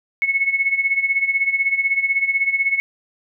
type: tone with tremolo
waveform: sine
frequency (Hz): 2197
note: C#7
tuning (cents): -16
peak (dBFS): -13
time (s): 0.22-2.8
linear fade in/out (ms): 0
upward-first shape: sine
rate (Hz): 16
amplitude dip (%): 75
effects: none